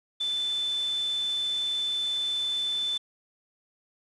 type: tone in noise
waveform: sine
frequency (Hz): 3520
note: A7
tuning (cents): 0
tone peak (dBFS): -26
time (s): 0.2-2.98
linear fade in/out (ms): 10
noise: white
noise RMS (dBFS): -44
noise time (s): 0.2-2.98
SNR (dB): +15
effects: resampled to 22050 Hz